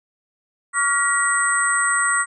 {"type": "tone cluster", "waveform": "sine", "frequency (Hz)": [1132, 1409, 1914, 8180], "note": ["C#6", "F6", "A#6", "C9"], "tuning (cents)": [36, 15, 45, -40], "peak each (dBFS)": -22, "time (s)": [0.73, 2.26], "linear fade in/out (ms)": 50, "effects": []}